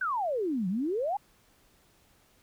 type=exponential two-way sweep; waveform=sine; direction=down then up; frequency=1568 to 174.61 to 851 Hz; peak=-27 dBFS; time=0.01-1.17 s; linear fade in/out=5 ms; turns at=0.68 s; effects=pink hiss -64 dBFS RMS until 2.42 s